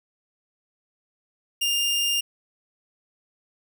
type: tone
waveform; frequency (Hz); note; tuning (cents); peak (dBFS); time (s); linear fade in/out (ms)
sawtooth; 2806; F7; +8; -18; 1.61-2.21; 10
effects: none